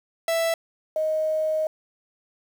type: tone pair in turn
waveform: 45% pulse / sine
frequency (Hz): 661 / 625.3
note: E5 / D#5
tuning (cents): +5 / +8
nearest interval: minor second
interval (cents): 97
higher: first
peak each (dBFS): -21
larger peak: neither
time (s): 0.28-0.54 / 0.96-1.67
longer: second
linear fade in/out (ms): 2
effects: 8-bit